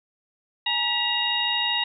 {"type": "tone cluster", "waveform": "sine", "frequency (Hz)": [837, 942, 1942, 2819, 3772], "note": ["G#5", "A#5", "B6", "F7", "A#7"], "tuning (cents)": [13, 18, -30, 16, 20], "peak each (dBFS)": [-34, -32, -30, -25, -26], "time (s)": [0.66, 1.84], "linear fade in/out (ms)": 5, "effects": []}